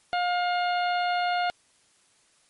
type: harmonic tone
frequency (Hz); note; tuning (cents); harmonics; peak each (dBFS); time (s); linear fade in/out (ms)
711; F5; +31; 1 / 2 / 3 / 4 / 5 / 6; -24 / -31 / -36 / -37 / -41 / -40; 0.13-1.5; 0
effects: white hiss -63 dBFS RMS until 2.49 s + MP3 48 kbps